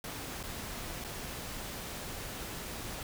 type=noise with dropouts; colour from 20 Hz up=pink; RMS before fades=-41 dBFS; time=0.04-3.03 s; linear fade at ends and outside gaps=2 ms; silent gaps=0.43-0.436 / 1.041-1.046 s; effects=none